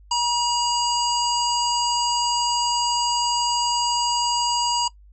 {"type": "harmonic tone", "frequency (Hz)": 957, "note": "A#5", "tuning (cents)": 45, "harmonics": [1, 3, 5, 7, 8], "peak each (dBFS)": [-21, -28, -25, -31, -31], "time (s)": [0.11, 4.88], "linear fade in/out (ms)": 5, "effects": ["noise-tail reverb RT60 0.1 s tail -20 dB re dry", "added 50 Hz sine -46 dBFS peak until 5.12 s"]}